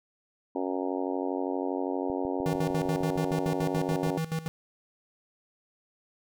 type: harmonic tone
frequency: 92.5 Hz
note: F#2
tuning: in tune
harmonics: 3 / 4 / 5 / 6 / 7 / 8 / 9 / 10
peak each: -32 / -34 / -36 / -38 / -39 / -40 / -41 / -42 dBFS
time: 0.55-4.18 s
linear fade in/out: 5 ms
type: click train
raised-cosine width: 3 ms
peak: -28 dBFS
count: 14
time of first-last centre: 2.1-4.067 s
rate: 6.61 Hz
type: tone with tremolo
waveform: square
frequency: 161.1 Hz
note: E3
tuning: 39 cents flat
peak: -28 dBFS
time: 2.46-4.48 s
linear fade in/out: 0 ms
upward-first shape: square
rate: 7 Hz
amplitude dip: 80%
effects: none

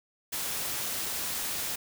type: noise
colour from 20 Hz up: white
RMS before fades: -33 dBFS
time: 0.32-1.76 s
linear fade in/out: 10 ms
effects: none

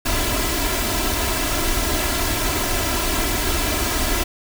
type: noise with comb filter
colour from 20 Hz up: pink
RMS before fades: -21 dBFS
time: 0.05-4.24 s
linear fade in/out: 10 ms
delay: 3 ms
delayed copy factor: +0.75
effects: none

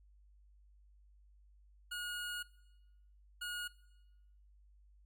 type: tone bursts at uneven times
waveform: 25% pulse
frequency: 1443 Hz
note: F#6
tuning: 44 cents flat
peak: -36 dBFS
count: 2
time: 1.91-2.43 / 3.41-3.68 s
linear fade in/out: 10 ms
effects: noise-tail reverb RT60 1.0 s tail -21 dB re dry + added 50 Hz sine -61 dBFS peak until 5.05 s

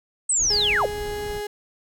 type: linear sweep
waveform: sine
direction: down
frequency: 8372 to 392 Hz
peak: -18 dBFS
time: 0.29-0.86 s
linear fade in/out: 5 ms
type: noise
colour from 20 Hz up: brown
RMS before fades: -36 dBFS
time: 0.37-1.42 s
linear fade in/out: 50 ms
type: tone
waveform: 35% pulse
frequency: 415.3 Hz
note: G#4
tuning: in tune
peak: -26 dBFS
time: 0.5-1.47 s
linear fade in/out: 5 ms
effects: none

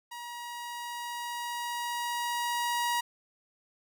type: tone with level ramp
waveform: sawtooth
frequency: 955 Hz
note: A#5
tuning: 42 cents sharp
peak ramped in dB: -36 to -23 dBFS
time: 0.11-3.01 s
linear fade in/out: 10 ms
effects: none

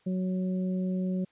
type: harmonic tone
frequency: 185 Hz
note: F#3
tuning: in tune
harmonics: 1 / 2 / 3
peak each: -27 / -39 / -41 dBFS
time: 0.06-1.25 s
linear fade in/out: 10 ms
effects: white hiss -66 dBFS RMS until 1.31 s + resampled to 8000 Hz

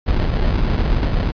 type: noise with sample-and-hold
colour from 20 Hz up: brown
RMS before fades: -17 dBFS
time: 0.06-1.32 s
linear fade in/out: 20 ms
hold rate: 1225 Hz
effects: resampled to 11025 Hz

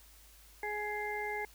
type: harmonic tone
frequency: 418.7 Hz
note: G#4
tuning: 14 cents sharp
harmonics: 1 / 2 / 4 / 5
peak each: -40 / -39 / -44 / -39 dBFS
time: 0.63-1.45 s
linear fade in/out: 2 ms
effects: added 52 Hz sine -59 dBFS peak until 1.54 s + white hiss -60 dBFS RMS until 1.54 s

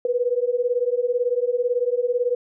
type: beating tone pair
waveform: sine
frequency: 480 / 498 Hz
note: B4 / B4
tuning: -49 / +14 cents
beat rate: 18 Hz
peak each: -22 dBFS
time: 0.05-2.35 s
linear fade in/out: 2 ms
effects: none

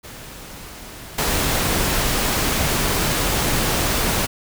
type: noise with level steps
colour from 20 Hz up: pink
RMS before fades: -37 / -20 dBFS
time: 0.03-4.27 s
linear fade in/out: 20 ms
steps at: 1.18 s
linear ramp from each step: 5 ms
effects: none

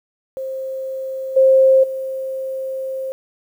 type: tone with level steps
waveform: sine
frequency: 529 Hz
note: C5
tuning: 19 cents sharp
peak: -23 / -8 / -22 dBFS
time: 0.37-3.12 s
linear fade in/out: 0 ms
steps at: 1.36 / 1.83 s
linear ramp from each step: 10 ms
effects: 8-bit

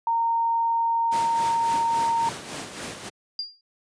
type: tone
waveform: sine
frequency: 922 Hz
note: A#5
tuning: 19 cents flat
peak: -20 dBFS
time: 0.07-2.29 s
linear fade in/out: 2 ms
type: noise with tremolo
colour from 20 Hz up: pink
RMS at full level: -32 dBFS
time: 1.11-3.1 s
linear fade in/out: 20 ms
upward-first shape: sine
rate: 3.6 Hz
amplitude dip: 55%
type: tone with exponential decay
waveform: sine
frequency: 4797 Hz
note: D8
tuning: 36 cents sharp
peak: -24 dBFS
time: 3.39-3.61 s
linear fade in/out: 2 ms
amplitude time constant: 46 ms
effects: high-pass 150 Hz 12 dB/octave + resampled to 22050 Hz

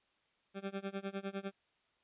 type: tone with tremolo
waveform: 20% pulse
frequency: 196 Hz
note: G3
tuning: in tune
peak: -31 dBFS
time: 0.54-1.52 s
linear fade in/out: 50 ms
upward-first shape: sine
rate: 9.9 Hz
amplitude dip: 95%
effects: white hiss -75 dBFS RMS until 2.03 s + resampled to 8000 Hz

